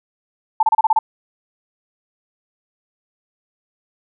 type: tone bursts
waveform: sine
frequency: 880 Hz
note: A5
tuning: in tune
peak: -10 dBFS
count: 7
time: 0.6-0.99 s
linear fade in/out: 5 ms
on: 30 ms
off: 30 ms
effects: none